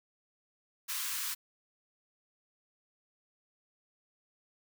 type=high-pass noise; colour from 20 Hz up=white; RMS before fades=-36 dBFS; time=0.88-1.35 s; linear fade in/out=20 ms; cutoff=960 Hz; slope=96 dB/octave; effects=none